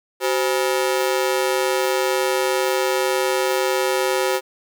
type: ring-modulated tone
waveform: sawtooth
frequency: 449.4 Hz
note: A4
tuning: 37 cents sharp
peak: -11 dBFS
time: 0.2-4.41 s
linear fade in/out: 50 ms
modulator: 71 Hz
effects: none